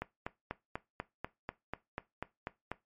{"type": "click train", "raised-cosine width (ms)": 0.5, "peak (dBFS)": -21, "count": 12, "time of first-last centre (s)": [0.02, 2.716], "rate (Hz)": 4.08, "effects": ["noise-tail reverb RT60 0.2 s tail -18 dB re dry", "MP3 48 kbps"]}